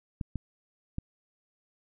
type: clicks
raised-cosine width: 5 ms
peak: -20 dBFS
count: 3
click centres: 0.212 / 0.357 / 0.984 s
effects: none